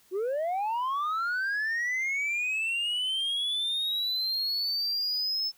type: linear sweep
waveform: sine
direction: up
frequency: 351.9 to 5274 Hz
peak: -24 dBFS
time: 0.11-5.52 s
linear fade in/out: 50 ms
effects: tanh soft clip ceiling -26 dBFS + white hiss -62 dBFS RMS until 5.57 s